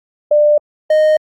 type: tone pair in turn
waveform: sine / triangle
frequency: 595 / 618 Hz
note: D5 / D#5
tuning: +22 / -12 cents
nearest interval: minor second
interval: 66 cents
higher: second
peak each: -7 / -6 dBFS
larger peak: second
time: 0.31-0.58 / 0.9-1.17 s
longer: neither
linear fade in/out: 5 ms
effects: Opus 48 kbps